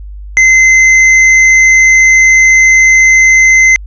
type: tone with hard clipping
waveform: sine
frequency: 2062 Hz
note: C7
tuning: 26 cents flat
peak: -4 dBFS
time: 0.37-3.76 s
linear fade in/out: 0 ms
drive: 9 dB
effects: added 50 Hz sine -23 dBFS peak until 3.86 s + resampled to 16000 Hz